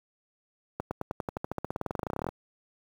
accelerating click train, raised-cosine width 1 ms, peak -17 dBFS, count 28, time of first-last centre 0.8-2.288 s, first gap 110 ms, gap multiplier 0.94, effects high-pass 60 Hz 12 dB/octave + 8-bit

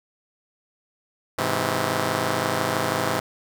5% pulse chord, Ab augmented, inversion none, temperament just, 103.83 / 129.78 / 162.23 Hz, Ab2 / C3 / E3, 0 / -14 / -27 cents, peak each -16 dBFS, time 1.38-3.2 s, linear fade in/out 5 ms, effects none

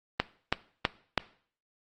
click train, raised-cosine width 0.3 ms, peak -7 dBFS, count 4, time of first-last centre 0.2-1.177 s, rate 3.07 Hz, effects noise-tail reverb RT60 0.5 s tail -18 dB re dry + Opus 24 kbps

